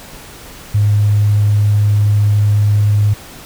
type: tone with tanh clipping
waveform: triangle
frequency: 103.83 Hz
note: G#2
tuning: in tune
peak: -8 dBFS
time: 0.74-3.14 s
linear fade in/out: 10 ms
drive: 2 dB
effects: pink hiss -35 dBFS RMS until 3.45 s